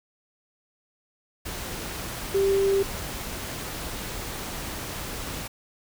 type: tone in noise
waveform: sine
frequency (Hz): 392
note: G4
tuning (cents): 0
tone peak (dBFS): -19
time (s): 2.34-2.83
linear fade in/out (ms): 10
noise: pink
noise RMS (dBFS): -34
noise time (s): 1.45-5.48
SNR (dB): +12
effects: none